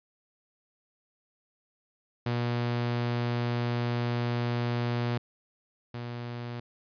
sawtooth tone pair in turn, 120 / 120 Hz, B2 / B2, -49 / -49 cents, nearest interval unison, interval 0 cents, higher neither, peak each -23 / -31 dBFS, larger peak first, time 2.26-5.18 / 5.94-6.6 s, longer first, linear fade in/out 5 ms, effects resampled to 11025 Hz

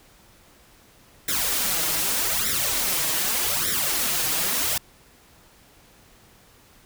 white noise with flanger, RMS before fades -24 dBFS, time 1.28-4.78 s, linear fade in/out 5 ms, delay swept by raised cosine 0.53 to 6.43 ms, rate 0.83 Hz, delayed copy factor +0.9, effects pink hiss -54 dBFS RMS until 6.85 s

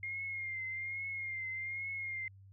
sine tone with vibrato, 2123 Hz, C7, 25 cents sharp, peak -37 dBFS, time 0.03-2.28 s, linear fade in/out 2 ms, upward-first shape triangle, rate 1.2 Hz, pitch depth 54 cents each way, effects added 97 Hz sine -54 dBFS peak until 2.52 s

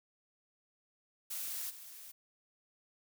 blue noise with level steps, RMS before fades -40 / -51 dBFS, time 1.3-2.12 s, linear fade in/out 10 ms, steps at 1.69 s, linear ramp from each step 20 ms, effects none

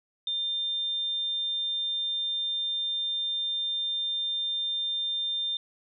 sine tone, 3600 Hz, A7, 39 cents sharp, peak -27 dBFS, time 0.27-5.57 s, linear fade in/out 2 ms, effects none

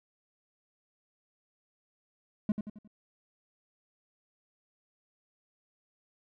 triangle tone with echo, 210.6 Hz, G#3, 24 cents sharp, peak -22 dBFS, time 2.49-2.52 s, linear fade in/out 2 ms, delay 89 ms, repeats 4, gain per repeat -7 dB, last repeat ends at 2.876 s, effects none

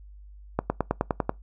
accelerating click train, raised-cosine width 1 ms, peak -9 dBFS, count 8, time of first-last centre 0.59-1.294 s, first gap 110 ms, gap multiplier 0.97, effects noise-tail reverb RT60 0.2 s tail -24 dB re dry + added 50 Hz sine -44 dBFS peak until 1.42 s

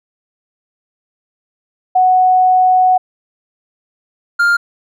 sine / triangle tone pair in turn, 740 / 1402.2 Hz, F#5 / F6, 0 / +7 cents, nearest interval major seventh, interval 1107 cents, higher second, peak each -7 dBFS, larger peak neither, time 1.95-2.98 / 4.39-4.57 s, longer first, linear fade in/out 10 ms, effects none

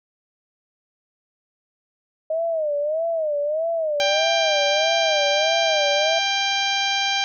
sine tone with vibrato, 622.3 Hz, D#5, in tune, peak -20 dBFS, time 2.3-6.19 s, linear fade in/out 5 ms, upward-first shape sine, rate 1.6 Hz, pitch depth 130 cents each way
harmonic tone, 791 Hz, G5, 15 cents sharp, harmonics 1 / 2 / 3 / 4 / 5 / 6 / 7 / 8, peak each -25 / -29 / -26 / -25 / -28 / -32 / -34 / -34 dBFS, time 4-7.24 s, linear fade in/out 0 ms
effects none

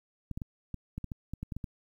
clicks, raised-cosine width 5 ms, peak -24 dBFS, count 12, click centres 0.313 / 0.375 / 0.418 / 0.743 / 0.98 / 1.043 / 1.118 / 1.336 / 1.43 / 1.522 / 1.566 / 1.642 s, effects 10-bit

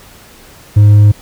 sine tone with hard clipping, 103.83 Hz, G#2, in tune, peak -3 dBFS, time 0.76-1.12 s, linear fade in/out 10 ms, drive 2 dB, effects pink hiss -39 dBFS RMS until 1.21 s

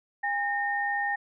sine tone pair together, 811.5 / 1835 Hz, G#5 / A#6, -40 / -28 cents, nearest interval octave + major second, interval 1412 cents, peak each -29 / -28 dBFS, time 0.23-1.16 s, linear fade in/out 10 ms, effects none

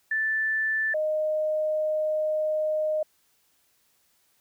sine tone pair in turn, 1760 / 617.6 Hz, A6 / D#5, 0 / -13 cents, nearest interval octave + tritone, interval 1813 cents, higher first, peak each -23 dBFS, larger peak neither, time 0.11-0.94 / 0.94-3.03 s, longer second, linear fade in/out 5 ms, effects white hiss -67 dBFS RMS until 4.4 s

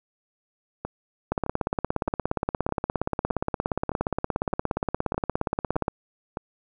two click trains, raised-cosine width 1 ms, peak -10 / -16 dBFS, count 79 / 10, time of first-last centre 1.32-5.881 / 0.85-6.371 s, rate 17.1 / 1.63 Hz, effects none

